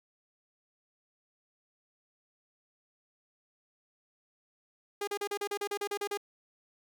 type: tone bursts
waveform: sawtooth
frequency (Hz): 407.1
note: G#4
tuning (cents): -35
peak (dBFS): -28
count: 12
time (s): 5.01-6.174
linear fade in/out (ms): 5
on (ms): 64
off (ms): 36
effects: none